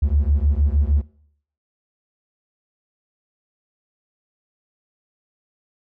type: beating tone pair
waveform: triangle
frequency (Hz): 69.3 / 75.8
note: C#2 / D#2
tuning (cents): 0 / -45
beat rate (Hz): 6.5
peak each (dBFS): -15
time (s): 0.02-1.02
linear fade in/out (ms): 10
effects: noise-tail reverb RT60 0.6 s tail -19 dB re dry + tanh soft clip ceiling -10 dBFS